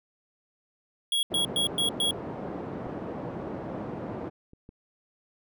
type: tone bursts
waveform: square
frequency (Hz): 3322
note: G#7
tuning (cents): 0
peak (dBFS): -24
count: 5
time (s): 1.12-2.11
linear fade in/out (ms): 2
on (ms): 110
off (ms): 110
type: band-pass noise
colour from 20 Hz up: pink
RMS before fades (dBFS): -36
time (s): 1.3-4.3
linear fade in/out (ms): 20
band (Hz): 160 to 690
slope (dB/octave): 12
type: clicks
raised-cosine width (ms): 3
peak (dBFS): -28 / -36 / -37 / -33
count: 4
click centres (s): 2.869 / 3.347 / 4.534 / 4.691
effects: none